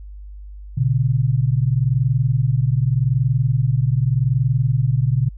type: tone pair together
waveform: sine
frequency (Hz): 120 / 140.85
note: B2 / C#3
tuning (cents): -49 / +28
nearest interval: minor third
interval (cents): 277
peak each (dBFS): -17 / -18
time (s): 0.77-5.29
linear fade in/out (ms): 10
effects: added 50 Hz sine -33 dBFS peak until 5.37 s